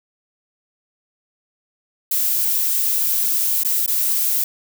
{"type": "noise with dropouts", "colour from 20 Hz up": "violet", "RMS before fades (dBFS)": -19, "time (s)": [2.11, 4.44], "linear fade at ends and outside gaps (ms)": 5, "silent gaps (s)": [[3.635, 3.647], [3.863, 3.877]], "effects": []}